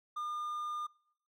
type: tone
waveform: triangle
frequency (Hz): 1209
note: D6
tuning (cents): +50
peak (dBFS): -33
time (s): 0.16-0.87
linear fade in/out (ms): 10
effects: noise-tail reverb RT60 0.8 s tail -26 dB re dry + MP3 96 kbps